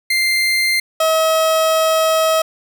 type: tone pair in turn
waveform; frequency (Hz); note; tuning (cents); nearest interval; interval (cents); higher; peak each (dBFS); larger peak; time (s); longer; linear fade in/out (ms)
30% pulse; 2093 / 640.1; C7 / D#5; 0 / +49; octave + major sixth; 2051; first; -11 / -10; second; 0.1-0.8 / 1-2.42; second; 5
effects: none